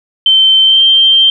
sine tone with pitch glide, 3100 to 3147 Hz, G7 to G7, -20 to +6 cents, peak -4 dBFS, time 0.26-1.3 s, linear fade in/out 2 ms, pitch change +26 cents, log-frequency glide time 0.63-0.82 s, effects none

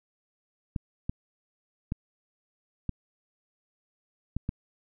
clicks, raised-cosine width 5 ms, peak -17 dBFS, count 6, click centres 0.762 / 1.095 / 1.921 / 2.893 / 4.366 / 4.491 s, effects none

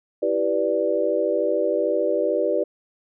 sine chord, E minor seventh, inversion none, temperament equal, 329.6 / 392 / 493.9 / 587.3 Hz, E4 / G4 / B4 / D5, 0 / 0 / 0 / 0 cents, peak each -27 / -25 / -24 / -23 dBFS, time 0.22-2.64 s, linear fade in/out 10 ms, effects none

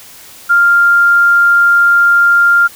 sine tone, 1396.9 Hz, F6, in tune, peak -5 dBFS, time 0.49-2.68 s, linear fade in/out 20 ms, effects white hiss -36 dBFS RMS until 2.75 s

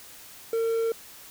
triangle tone, 455.3 Hz, A#4, 41 cents flat, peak -21 dBFS, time 0.53-0.92 s, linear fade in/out 2 ms, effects white hiss -47 dBFS RMS until 1.3 s

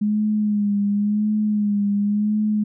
sine tone with vibrato, 207.7 Hz, G#3, in tune, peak -17 dBFS, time 0.01-2.64 s, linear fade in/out 10 ms, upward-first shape sine, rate 0.93 Hz, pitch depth 44 cents each way, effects none

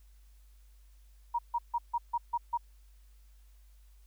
sine tone bursts, 947 Hz, A#5, 27 cents sharp, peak -27 dBFS, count 7, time 1.34-2.576 s, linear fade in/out 10 ms, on 48 ms, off 150 ms, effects added 50 Hz sine -55 dBFS peak until 4.06 s + white hiss -71 dBFS RMS until 4.06 s

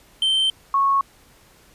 triangle / sine tone pair in turn, 3114 / 1101 Hz, G7 / C#6, -12 / -12 cents, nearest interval octave + tritone, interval 1800 cents, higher first, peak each -15 dBFS, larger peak neither, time 0.22-0.5 / 0.74-1.01 s, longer first, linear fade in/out 2 ms, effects pink hiss -53 dBFS RMS until 1.74 s + resampled to 32000 Hz

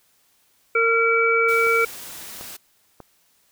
harmonic tone, 458.6 Hz, A#4, 28 cents flat, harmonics 1 / 3 / 5, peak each -20 / -20 / -20 dBFS, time 0.75-1.85 s, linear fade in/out 5 ms
white noise, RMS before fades -37 dBFS, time 1.48-2.57 s, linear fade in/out 10 ms
clicks, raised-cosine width 1 ms, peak -25 dBFS, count 3, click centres 1.669 / 2.411 / 3.003 s
effects white hiss -62 dBFS RMS until 3.51 s

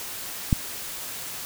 click, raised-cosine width 5 ms, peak -6 dBFS, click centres 0.528 s, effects white hiss -35 dBFS RMS until 1.45 s

